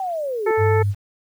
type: linear sweep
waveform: sine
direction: down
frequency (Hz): 782 to 350.8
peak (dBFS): -22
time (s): 0-0.51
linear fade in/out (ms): 2
type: harmonic tone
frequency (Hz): 440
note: A4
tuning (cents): 0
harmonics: 1 / 2 / 3 / 4 / 5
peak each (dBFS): -17 / -24 / -29 / -30 / -31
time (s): 0.46-0.83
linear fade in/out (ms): 10
type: tone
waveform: sine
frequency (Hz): 100.7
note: G2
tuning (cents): +47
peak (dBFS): -17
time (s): 0.57-0.95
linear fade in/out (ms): 50
effects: 8-bit